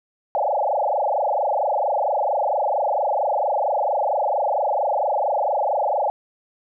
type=tone with frequency modulation; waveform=sine; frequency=706 Hz; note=F5; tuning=19 cents sharp; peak=-18 dBFS; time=0.35-6.1 s; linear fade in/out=0 ms; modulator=24.4 Hz; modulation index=6.6; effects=none